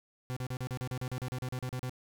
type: tone bursts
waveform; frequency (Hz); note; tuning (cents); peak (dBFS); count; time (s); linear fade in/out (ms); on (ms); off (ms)
40% pulse; 126.9; B2; +47; -33; 16; 0.3-1.895; 0; 65; 37
effects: none